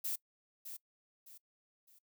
violet noise with echo, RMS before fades -37 dBFS, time 0.04-0.16 s, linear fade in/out 10 ms, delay 610 ms, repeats 3, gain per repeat -9 dB, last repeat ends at 1.99 s, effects noise-tail reverb RT60 0.1 s tail -22 dB re dry

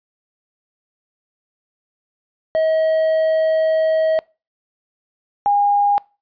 triangle / sine tone pair in turn, 637 / 814.1 Hz, D#5 / G#5, +41 / -35 cents, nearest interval major third, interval 424 cents, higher second, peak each -12 dBFS, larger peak neither, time 2.55-4.19 / 5.46-5.98 s, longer first, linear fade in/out 0 ms, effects noise-tail reverb RT60 0.3 s tail -24 dB re dry + resampled to 11025 Hz

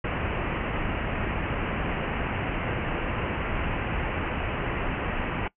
pink low-pass noise, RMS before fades -29 dBFS, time 0.04-5.48 s, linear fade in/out 5 ms, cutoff 2900 Hz, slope 96 dB/octave, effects noise-tail reverb RT60 0.1 s tail -21 dB re dry

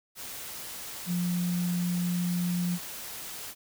sine tone in noise, 176.5 Hz, F3, 19 cents sharp, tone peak -26 dBFS, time 1.06-2.79 s, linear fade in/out 50 ms, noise white, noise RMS -40 dBFS, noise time 0.15-3.55 s, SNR +11 dB, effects none

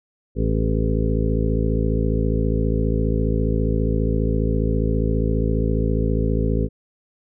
harmonic tone with a mistuned harmonic, 54.8 Hz, A1, 6 cents flat, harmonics 1 / 2 / 3 / 4 / 5 / 7 / 8 / 9, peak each -21 / -24 / -26 / -27 / -28 / -29 / -30 / -31 dBFS, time 0.35-6.69 s, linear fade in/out 50 ms, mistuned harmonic 7, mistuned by +21 cents, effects none

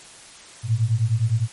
sine beating tone pair, 107.6 / 117.4 Hz, A2 / A#2, -38 / +13 cents, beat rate 9.8 Hz, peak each -21 / -20 dBFS, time 0.63-1.48 s, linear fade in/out 50 ms, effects white hiss -44 dBFS RMS until 1.52 s + MP3 48 kbps

